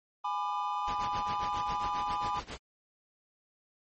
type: chord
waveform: triangle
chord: G# diminished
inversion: none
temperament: just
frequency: 830.6 / 996.7 / 1196.1 Hz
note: G#5 / B5 / D6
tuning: 0 / +16 / +31 cents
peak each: -33 / -32 / -34 dBFS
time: 0.24-2.4 s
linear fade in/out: 10 ms
type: noise with tremolo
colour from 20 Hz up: pink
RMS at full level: -39 dBFS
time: 0.87-2.58 s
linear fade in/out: 10 ms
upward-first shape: sine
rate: 7.4 Hz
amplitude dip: 90%
effects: low-pass 6000 Hz 12 dB/octave + MP3 32 kbps